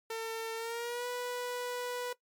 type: tone with pitch glide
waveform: sawtooth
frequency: 450.9 to 491.7 Hz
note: A4 to B4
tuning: +42 to -8 cents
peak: -31 dBFS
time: 0.1-2.13 s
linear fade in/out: 5 ms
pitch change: +150 cents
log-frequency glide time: 0.55-1.07 s
effects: noise-tail reverb RT60 0.1 s tail -18 dB re dry + MP3 96 kbps